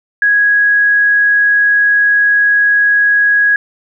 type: tone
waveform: sine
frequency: 1660 Hz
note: G#6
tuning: 1 cent flat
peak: -7 dBFS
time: 0.22-3.56 s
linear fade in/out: 2 ms
effects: none

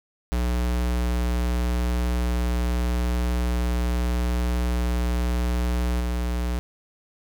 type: tone with level steps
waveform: square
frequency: 60.4 Hz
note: B1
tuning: 38 cents flat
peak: -22 / -24 dBFS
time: 0.32-6.59 s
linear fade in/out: 0 ms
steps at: 6 s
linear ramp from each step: 5 ms
effects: none

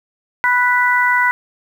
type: harmonic tone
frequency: 493.4 Hz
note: B4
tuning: 2 cents flat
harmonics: 2 / 3 / 4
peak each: -16 / -16 / -16 dBFS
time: 0.44-1.31 s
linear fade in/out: 0 ms
effects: 7-bit

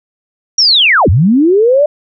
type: linear two-way sweep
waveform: sine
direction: down then up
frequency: 5740 to 73.5 to 607 Hz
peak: -5 dBFS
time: 0.58-1.86 s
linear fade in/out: 5 ms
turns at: 1.09 s
effects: none

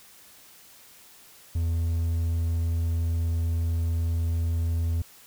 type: tone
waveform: triangle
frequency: 83.3 Hz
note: E2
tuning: 19 cents sharp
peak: -21 dBFS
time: 1.55-5.02 s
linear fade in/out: 5 ms
effects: white hiss -52 dBFS RMS until 5.26 s

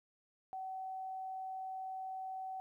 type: tone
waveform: sine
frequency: 758 Hz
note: F#5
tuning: 42 cents sharp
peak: -40 dBFS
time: 0.53-2.6 s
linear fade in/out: 0 ms
effects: 13-bit

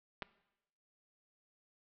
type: clicks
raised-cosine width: 0.3 ms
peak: -23 / -26 dBFS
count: 2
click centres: 0.222 / 0.227 s
effects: noise-tail reverb RT60 0.9 s tail -19 dB re dry + low-pass 4000 Hz 12 dB/octave

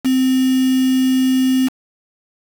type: tone with quantisation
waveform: sine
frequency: 259.8 Hz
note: C4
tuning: 12 cents flat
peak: -12 dBFS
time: 0.04-1.69 s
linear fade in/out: 20 ms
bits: 4
effects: none

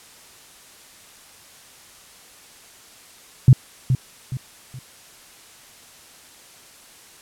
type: tone with echo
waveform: sine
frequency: 128.8 Hz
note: C3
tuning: 27 cents flat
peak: -5 dBFS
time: 3.48-3.53 s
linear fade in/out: 2 ms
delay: 420 ms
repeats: 3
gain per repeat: -9 dB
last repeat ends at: 4.79 s
effects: white hiss -47 dBFS RMS until 7.21 s + low-pass 11000 Hz 12 dB/octave

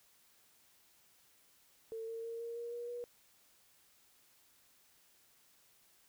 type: tone with pitch steps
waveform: sine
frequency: 450 / 455.2 / 460.5 / 465.9 / 471.3 / 476.8 / 482.3 Hz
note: A4 / A#4 / A#4 / A#4 / A#4 / A#4 / B4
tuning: +39 / -41 / -21 / -1 / +19 / +39 / -41 cents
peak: -40 dBFS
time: 1.92-3.04 s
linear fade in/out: 0 ms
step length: 160 ms
effects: white hiss -68 dBFS RMS until 6.08 s

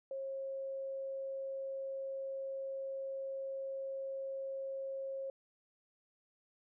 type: tone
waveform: sine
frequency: 540 Hz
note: C#5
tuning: 45 cents flat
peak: -38 dBFS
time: 0.11-5.3 s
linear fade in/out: 2 ms
effects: none

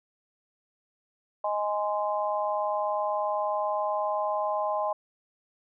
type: chord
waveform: sine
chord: Ab major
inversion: second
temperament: just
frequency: 623 / 830.6 / 1038.3 Hz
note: Eb5 / Ab5 / C6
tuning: +2 / 0 / -14 cents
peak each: -29 / -30 / -31 dBFS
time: 1.44-4.93 s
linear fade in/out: 5 ms
effects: none

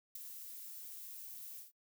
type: noise with ADSR envelope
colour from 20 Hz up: violet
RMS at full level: -41 dBFS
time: 0.15-1.72 s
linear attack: 7 ms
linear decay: 8 ms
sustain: -8 dB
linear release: 140 ms
effects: noise-tail reverb RT60 0.1 s tail -25 dB re dry

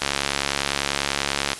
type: click train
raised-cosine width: 0.2 ms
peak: -3 dBFS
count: 107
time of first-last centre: 0.02-1.532 s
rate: 70.1 Hz
effects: white hiss -36 dBFS RMS until 1.59 s + resampled to 24000 Hz

